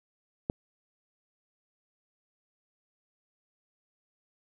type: click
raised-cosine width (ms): 2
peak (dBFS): -15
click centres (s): 0.499
effects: none